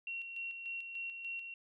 sine tone with tremolo, 2736 Hz, F7, 36 cents flat, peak -38 dBFS, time 0.07-1.54 s, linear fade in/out 2 ms, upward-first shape square, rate 3.4 Hz, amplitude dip 45%, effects none

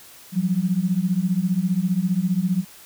sine beating tone pair, 174.61 / 189.61 Hz, F3 / F#3, 0 / +43 cents, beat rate 15 Hz, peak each -22 / -21 dBFS, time 0.32-2.65 s, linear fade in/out 50 ms, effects white hiss -46 dBFS RMS until 2.85 s

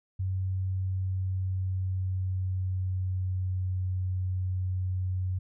sine tone with pitch glide, 94.1 to 92.48 Hz, F#2 to F#2, +30 to 0 cents, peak -27 dBFS, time 0.19-5.39 s, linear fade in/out 10 ms, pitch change -30 cents, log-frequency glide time 0.85-3.86 s, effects none

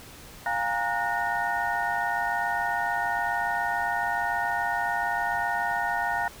sine tone cluster, 704 / 811 / 932 / 1457 / 1840 Hz, F5 / G#5 / A#5 / F#6 / A#6, +14 / -41 / -1 / -27 / -23 cents, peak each -31 dBFS, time 0.46-6.28 s, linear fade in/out 2 ms, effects pink hiss -46 dBFS RMS until 6.4 s

